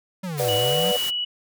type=exponential two-way sweep; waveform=square; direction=down then up; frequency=196 to 103.83 to 196 Hz; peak=-28 dBFS; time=0.23-0.92 s; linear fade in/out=10 ms; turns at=0.53 s
type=noise; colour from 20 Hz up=white; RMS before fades=-31 dBFS; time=0.37-1.11 s; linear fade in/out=20 ms
type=chord; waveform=sine; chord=B minor; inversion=none; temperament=just; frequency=493.9 / 592.7 / 740.8 Hz; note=B4 / D5 / F#5; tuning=0 / +16 / +2 cents; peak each=-23 / -27 / -29 dBFS; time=0.39-0.97 s; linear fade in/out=10 ms
type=tone; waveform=sine; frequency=2938 Hz; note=F#7; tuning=13 cents flat; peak=-23 dBFS; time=0.48-1.25 s; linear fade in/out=10 ms
effects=none